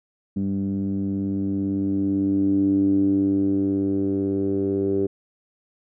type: tone with low-pass filter sweep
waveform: 10% pulse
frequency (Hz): 98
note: G2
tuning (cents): 0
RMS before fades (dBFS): -22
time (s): 0.36-5.07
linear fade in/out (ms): 10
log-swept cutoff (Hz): 230 to 370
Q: 7.4
effects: none